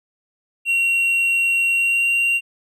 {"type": "tone with pitch glide", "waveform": "triangle", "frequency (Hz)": [2744, 2761], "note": ["F7", "F7"], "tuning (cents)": [-31, -20], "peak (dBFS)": -14, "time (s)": [0.65, 2.41], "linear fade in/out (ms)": 50, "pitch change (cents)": 11, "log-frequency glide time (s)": [1.72, 2.06], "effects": []}